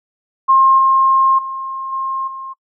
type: tone with level steps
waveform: sine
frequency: 1066 Hz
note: C6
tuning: 32 cents sharp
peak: -7 / -9 / -22 / -18 / -26 dBFS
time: 0.48-2.54 s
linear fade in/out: 20 ms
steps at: 0.78 / 1.38 / 1.92 / 2.27 s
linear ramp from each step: 10 ms
effects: noise-tail reverb RT60 0.1 s tail -23 dB re dry